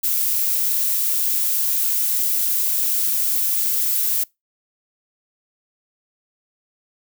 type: noise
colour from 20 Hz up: violet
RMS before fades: -20 dBFS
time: 0.03-4.24 s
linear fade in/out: 10 ms
effects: noise-tail reverb RT60 0.2 s tail -24 dB re dry